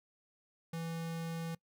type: tone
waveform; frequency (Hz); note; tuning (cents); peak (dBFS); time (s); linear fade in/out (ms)
square; 165.3; E3; +5; -38; 0.73-1.55; 5
effects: noise-tail reverb RT60 0.1 s tail -22 dB re dry